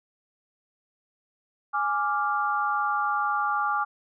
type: chord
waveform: sine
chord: D diminished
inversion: second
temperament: equal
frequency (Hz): 830.6 / 1174.7 / 1396.9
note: Ab5 / D6 / F6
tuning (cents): 0 / 0 / 0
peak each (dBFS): -28 / -26 / -29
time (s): 1.73-3.85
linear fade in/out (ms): 20
effects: none